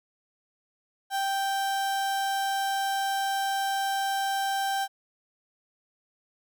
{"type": "tone", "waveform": "35% pulse", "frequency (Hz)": 784, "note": "G5", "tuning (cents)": 0, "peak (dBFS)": -24, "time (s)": [1.1, 4.88], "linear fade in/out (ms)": 50, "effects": []}